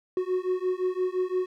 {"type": "beating tone pair", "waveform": "triangle", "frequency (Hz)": [365.1, 370.9], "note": ["F#4", "F#4"], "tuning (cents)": [-23, 4], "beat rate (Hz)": 5.8, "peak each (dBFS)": -26, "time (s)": [0.17, 1.46], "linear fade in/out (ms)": 2, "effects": []}